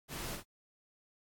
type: noise with echo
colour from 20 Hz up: pink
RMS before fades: -42 dBFS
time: 0.08-0.39 s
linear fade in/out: 50 ms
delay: 49 ms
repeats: 1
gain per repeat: -5 dB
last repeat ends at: 0.439 s
effects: AAC 64 kbps